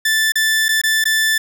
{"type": "tone with dropouts", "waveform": "sawtooth", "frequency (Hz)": 1760, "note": "A6", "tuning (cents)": 0, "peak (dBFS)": -10, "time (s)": [0.05, 1.38], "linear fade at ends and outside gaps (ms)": 5, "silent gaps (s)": [[0.321, 0.355], [0.684, 0.689], [0.816, 0.836], [1.041, 1.054]], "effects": []}